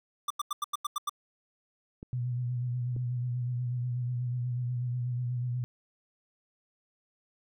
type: tone bursts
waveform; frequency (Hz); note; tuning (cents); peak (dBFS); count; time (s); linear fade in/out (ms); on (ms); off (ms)
square; 1181; D6; +9; -29; 8; 0.28-1.095; 5; 24; 89
type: clicks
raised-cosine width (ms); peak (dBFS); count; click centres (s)
3; -29; 2; 2.029 / 2.964
type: tone with vibrato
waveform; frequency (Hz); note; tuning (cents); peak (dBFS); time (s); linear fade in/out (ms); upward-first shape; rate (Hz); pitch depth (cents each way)
sine; 123.1; B2; -5; -29; 2.13-5.64; 0; sine; 8.2; 37
effects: none